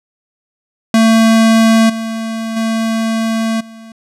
square tone with level steps, 224.4 Hz, A3, 34 cents sharp, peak -7 / -19 / -14 / -33 dBFS, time 0.94-3.92 s, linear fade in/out 2 ms, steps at 1.89 / 2.56 / 3.6 s, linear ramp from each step 10 ms, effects low-pass 10000 Hz 12 dB/octave

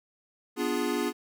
square chord, B diminished seventh, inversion none, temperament equal, 246.9 / 293.7 / 349.2 / 415.3 Hz, B3 / D4 / F4 / Ab4, 0 / 0 / 0 / 0 cents, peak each -33 dBFS, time 0.56-1.13 s, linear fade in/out 50 ms, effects none

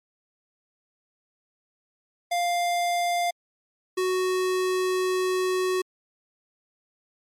square tone pair in turn, 699 / 370.3 Hz, F5 / F#4, +1 / +1 cents, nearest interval major seventh, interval 1100 cents, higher first, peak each -23 dBFS, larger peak neither, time 2.31-3.31 / 3.97-5.82 s, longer second, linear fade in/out 10 ms, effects low-pass 12000 Hz 12 dB/octave + MP3 96 kbps

